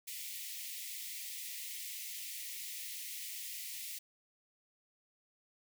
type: high-pass noise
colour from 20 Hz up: white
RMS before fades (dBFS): -44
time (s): 0.07-3.99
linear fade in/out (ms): 10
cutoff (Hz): 1900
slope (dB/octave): 96
effects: none